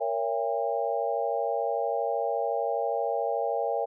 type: chord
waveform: sine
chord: A# diminished seventh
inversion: none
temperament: just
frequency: 466.2 / 559.4 / 671.3 / 805.5 Hz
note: A#4 / C#5 / E5 / G5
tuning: 0 / +16 / +31 / +47 cents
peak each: -31 dBFS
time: 0-3.86 s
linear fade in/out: 20 ms
effects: none